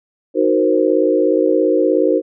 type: chord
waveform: sine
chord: C half-diminished seventh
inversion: first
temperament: equal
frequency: 311.1 / 370 / 466.2 / 523.3 Hz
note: Eb4 / Gb4 / Bb4 / C5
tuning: 0 / 0 / 0 / 0 cents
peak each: -17 dBFS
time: 0.34-2.22 s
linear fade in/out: 50 ms
effects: none